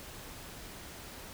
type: silence
effects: pink hiss -47 dBFS RMS until 1.33 s